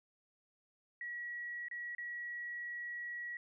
sine tone with dropouts, 1921 Hz, B6, 48 cents flat, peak -40 dBFS, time 1.01-3.37 s, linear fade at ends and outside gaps 2 ms, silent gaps 1.684-1.712 / 1.95-1.982 s, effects none

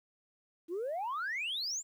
sine exponential sweep, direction up, 318.5 to 7580 Hz, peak -32 dBFS, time 0.68-1.83 s, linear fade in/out 50 ms, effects tanh soft clip ceiling -31 dBFS + 11-bit

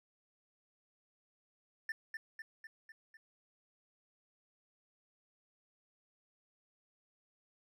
triangle tone with echo, 1783 Hz, A6, 22 cents sharp, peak -34 dBFS, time 1.89-1.92 s, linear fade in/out 2 ms, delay 250 ms, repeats 5, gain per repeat -4 dB, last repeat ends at 3.17 s, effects none

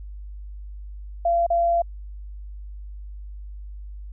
sine tone with dropouts, 684 Hz, F5, 36 cents flat, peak -17 dBFS, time 1.25-1.82 s, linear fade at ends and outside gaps 5 ms, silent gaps 1.466-1.502 s, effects added 50 Hz sine -34 dBFS peak until 4.12 s

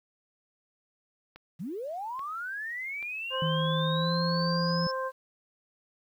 click train, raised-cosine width 0.3 ms, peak -31 dBFS, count 3, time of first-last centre 1.36-3.027 s, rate 1.2 Hz
sine linear sweep, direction up, 139.4 to 5300 Hz, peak -33 dBFS, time 1.59-4.92 s, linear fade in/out 20 ms
harmonic tone, 524 Hz, C5, 2 cents sharp, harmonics 1 / 2 / 3, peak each -32 / -33 / -39 dBFS, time 3.3-5.12 s, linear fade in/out 50 ms
sine tone with pitch glide, 159.6 to 168.8 Hz, D#3 to E3, +44 to +41 cents, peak -27 dBFS, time 3.42-4.87 s, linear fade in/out 2 ms, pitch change +97 cents, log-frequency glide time 3.92-4.14 s
effects 10-bit

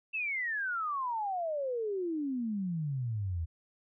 sine exponential sweep, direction down, 2696 to 78.6 Hz, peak -31 dBFS, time 0.13-3.46 s, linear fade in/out 20 ms, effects none

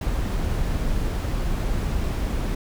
brown noise, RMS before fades -24 dBFS, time 0.01-2.55 s, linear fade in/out 5 ms, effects none

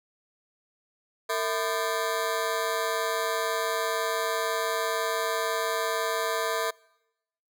20% pulse ring-modulated tone, 554 Hz, C#5, 1 cent flat, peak -18 dBFS, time 1.29-6.71 s, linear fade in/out 10 ms, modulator 99 Hz, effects noise-tail reverb RT60 0.9 s tail -25 dB re dry

